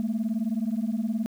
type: beating tone pair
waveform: sine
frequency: 212.5 / 231.5 Hz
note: G#3 / A#3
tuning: +40 / -12 cents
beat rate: 19 Hz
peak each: -26 dBFS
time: 0-1.26 s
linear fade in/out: 0 ms
effects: tanh soft clip ceiling -21 dBFS + 9-bit

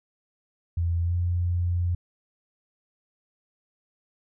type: tone with pitch glide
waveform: sine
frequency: 85 to 87.74 Hz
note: F2 to F2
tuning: -46 to +9 cents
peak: -22 dBFS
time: 0.77-1.95 s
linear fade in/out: 5 ms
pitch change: +55 cents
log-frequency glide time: 1.02-1.15 s
effects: none

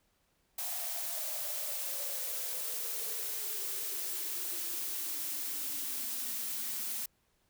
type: noise with high-pass filter sweep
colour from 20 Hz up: blue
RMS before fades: -37 dBFS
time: 0.58-7.06 s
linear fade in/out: 5 ms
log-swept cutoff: 720 to 210 Hz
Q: 8.5
effects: pink hiss -74 dBFS RMS until 7.49 s

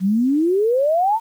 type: exponential sweep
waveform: sine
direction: up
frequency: 180.4 to 932.3 Hz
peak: -14 dBFS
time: 0-1.2 s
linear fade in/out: 50 ms
effects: 8-bit

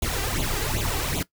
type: noise with flanger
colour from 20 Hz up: pink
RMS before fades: -26 dBFS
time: 0.02-1.23 s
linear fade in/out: 5 ms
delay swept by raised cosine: 0.28 to 2.58 ms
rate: 2.6 Hz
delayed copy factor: +0.8
effects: noise-tail reverb RT60 0.1 s tail -18 dB re dry

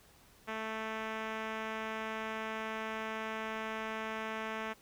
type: tone with low-pass filter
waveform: 5% pulse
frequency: 220 Hz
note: A3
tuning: in tune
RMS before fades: -39 dBFS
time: 0.47-4.74 s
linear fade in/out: 20 ms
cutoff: 2800 Hz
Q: 0.67
effects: pink hiss -62 dBFS RMS until 4.81 s

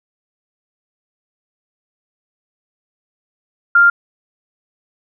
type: tone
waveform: sine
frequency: 1396.9 Hz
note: F6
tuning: in tune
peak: -6 dBFS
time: 3.75-3.9 s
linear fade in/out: 5 ms
effects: none

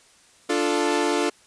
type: chord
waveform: sawtooth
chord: D minor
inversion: none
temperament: equal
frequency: 293.7 / 349.2 / 440 Hz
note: D4 / F4 / A4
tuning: 0 / 0 / 0 cents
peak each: -21 dBFS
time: 0.49-1.3 s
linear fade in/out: 10 ms
effects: white hiss -55 dBFS RMS until 1.46 s + resampled to 22050 Hz

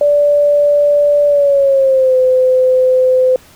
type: tone with pitch glide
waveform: sine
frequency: 582 to 512.5 Hz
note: D5 to C5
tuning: -16 to -36 cents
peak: -7 dBFS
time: 0.01-3.36 s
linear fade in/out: 2 ms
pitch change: -220 cents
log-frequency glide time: 1.27-2.16 s
effects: pink hiss -43 dBFS RMS until 3.55 s

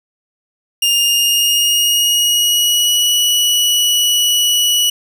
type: tone with pitch glide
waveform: sawtooth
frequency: 2819 to 2937 Hz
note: F7 to F#7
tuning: +16 to -13 cents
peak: -8 dBFS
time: 0.82-4.9 s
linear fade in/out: 5 ms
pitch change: +71 cents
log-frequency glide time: 0.95-3.14 s
effects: 8-bit

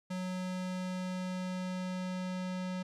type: tone with low-pass filter sweep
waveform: square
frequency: 183.9 Hz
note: F#3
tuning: 10 cents flat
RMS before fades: -37 dBFS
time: 0.1-2.83 s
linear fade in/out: 10 ms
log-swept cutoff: 8700 to 5800 Hz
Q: 0.74
effects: none

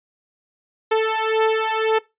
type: beating tone pair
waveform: sawtooth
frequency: 440 / 441.9 Hz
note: A4 / A4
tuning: 0 / +7 cents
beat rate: 1.9 Hz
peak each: -16 dBFS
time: 0.91-1.99 s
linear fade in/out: 10 ms
effects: noise-tail reverb RT60 0.2 s tail -20 dB re dry + resampled to 8000 Hz

